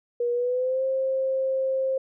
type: tone with pitch glide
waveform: sine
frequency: 480 to 529.5 Hz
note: B4 to C5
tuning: -49 to +21 cents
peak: -22 dBFS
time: 0.2-1.98 s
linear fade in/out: 5 ms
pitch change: +170 cents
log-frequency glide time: 0.32-0.84 s
effects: none